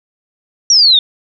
sine exponential sweep, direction down, 5800 to 3547 Hz, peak -5 dBFS, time 0.7-0.99 s, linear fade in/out 2 ms, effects none

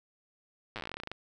slowing click train, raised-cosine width 0.3 ms, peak -22 dBFS, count 18, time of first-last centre 0.76-1.116 s, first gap 8 ms, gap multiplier 1.11, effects none

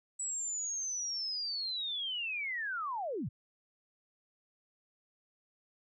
sine linear sweep, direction down, 7902 to 85.4 Hz, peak -34 dBFS, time 0.19-3.29 s, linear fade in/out 10 ms, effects none

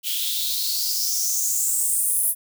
blue noise with high-pass filter sweep, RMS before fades -23 dBFS, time 0.03-2.35 s, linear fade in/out 50 ms, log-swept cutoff 3000 to 11000 Hz, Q 5.6, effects none

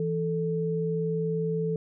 sine tone pair together, 164.81 / 439.6 Hz, E3 / A4, 0 / -2 cents, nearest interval octave + perfect fourth, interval 1698 cents, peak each -28 dBFS, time 0-1.76 s, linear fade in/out 2 ms, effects none

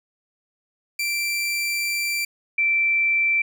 sawtooth / sine tone pair in turn, 2349 / 2339 Hz, D7 / D7, 0 / -8 cents, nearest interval unison, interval 8 cents, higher first, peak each -19 / -17 dBFS, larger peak second, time 0.99-2.25 / 2.58-3.42 s, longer first, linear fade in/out 5 ms, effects none

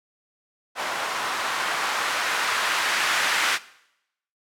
violet noise with low-pass filter sweep, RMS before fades -25 dBFS, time 0.75-3.59 s, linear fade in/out 50 ms, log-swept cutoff 1000 to 1700 Hz, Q 1.2, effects noise-tail reverb RT60 0.8 s tail -19 dB re dry

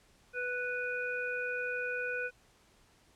harmonic tone, 493.9 Hz, B4, in tune, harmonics 1 / 3 / 5, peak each -38 / -35 / -40 dBFS, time 0.33-2.31 s, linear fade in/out 50 ms, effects pink hiss -65 dBFS RMS until 3.15 s + low-pass 10000 Hz 12 dB/octave

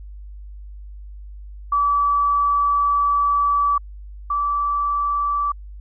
sine tone pair in turn, 1151 / 1158.3 Hz, D6 / D6, -35 / -24 cents, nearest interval unison, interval 11 cents, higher second, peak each -15 / -18 dBFS, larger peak first, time 1.72-3.78 / 4.3-5.52 s, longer first, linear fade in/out 5 ms, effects added 50 Hz sine -34 dBFS peak until 5.8 s

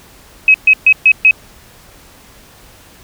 sine tone bursts, 2551 Hz, D#7, 43 cents sharp, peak -3 dBFS, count 5, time 0.48-1.31 s, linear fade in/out 2 ms, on 62 ms, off 130 ms, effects pink hiss -42 dBFS RMS until 3.03 s

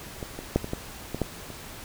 clicks, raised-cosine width 2 ms, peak -20 / -21 / -7 / -19 / -15 / -17 / -11 / -25 dBFS, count 8, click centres 0.228 / 0.39 / 0.56 / 0.644 / 0.734 / 1.146 / 1.217 / 1.503 s, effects pink hiss -42 dBFS RMS until 1.84 s

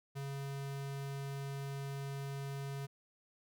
square tone, 138.59 Hz, C#3, in tune, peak -40 dBFS, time 0.15-2.87 s, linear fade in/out 20 ms, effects none

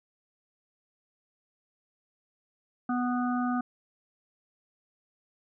harmonic tone, 246.9 Hz, B3, in tune, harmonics 1 / 3 / 5 / 6, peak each -27 / -34 / -35 / -40 dBFS, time 2.89-3.61 s, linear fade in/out 5 ms, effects none

